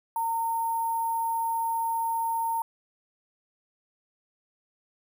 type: tone with sample-and-hold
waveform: sine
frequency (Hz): 915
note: A#5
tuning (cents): -32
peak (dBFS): -25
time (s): 0.16-2.62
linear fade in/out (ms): 2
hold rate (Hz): 11025
effects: none